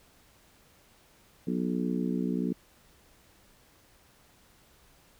harmonic tone with a mistuned harmonic, 60.9 Hz, B1, 24 cents flat, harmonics 3 / 4 / 5 / 6 / 7, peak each -31 / -31 / -35 / -39 / -40 dBFS, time 1.47-2.53 s, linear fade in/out 5 ms, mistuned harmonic 7, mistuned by +27 cents, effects pink hiss -61 dBFS RMS until 5.19 s

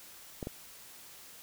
clicks, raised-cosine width 2 ms, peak -23 dBFS, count 2, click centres 0.428 / 0.471 s, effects white hiss -52 dBFS RMS until 1.42 s

